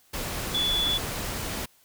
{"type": "tone in noise", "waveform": "sine", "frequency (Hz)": 3436, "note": "A7", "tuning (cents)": -42, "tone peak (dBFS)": -23, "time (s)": [0.54, 0.98], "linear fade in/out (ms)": 10, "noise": "pink", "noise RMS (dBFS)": -32, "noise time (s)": [0.13, 1.66], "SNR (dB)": 6, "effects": ["white hiss -61 dBFS RMS until 1.84 s"]}